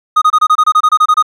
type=tone bursts; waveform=triangle; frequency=1244.5 Hz; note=D#6; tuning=in tune; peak=-3 dBFS; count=13; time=0.16-1.226 s; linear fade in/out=10 ms; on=58 ms; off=26 ms; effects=none